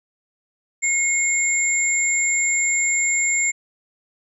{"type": "tone pair together", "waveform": "sine", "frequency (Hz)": [2163, 7320], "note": ["C#7", "A#8"], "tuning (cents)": [-43, -32], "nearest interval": "octave + major sixth", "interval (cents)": 2111, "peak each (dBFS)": -20, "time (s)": [0.82, 3.52], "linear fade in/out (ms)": 20, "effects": []}